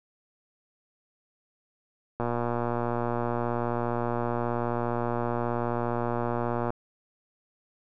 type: click train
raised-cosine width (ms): 1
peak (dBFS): -15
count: 537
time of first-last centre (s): 2.2-6.704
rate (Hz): 119
effects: none